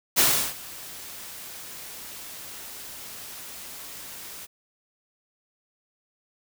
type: noise with ADSR envelope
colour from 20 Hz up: white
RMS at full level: -18 dBFS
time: 0.16-4.47 s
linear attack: 27 ms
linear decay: 350 ms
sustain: -22 dB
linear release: 26 ms
effects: none